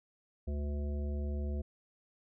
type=harmonic tone; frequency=72.4 Hz; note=D2; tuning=24 cents flat; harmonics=1 / 3 / 5 / 7 / 9; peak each=-33 / -43 / -47 / -50 / -52 dBFS; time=0.47-1.62 s; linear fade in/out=10 ms; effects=none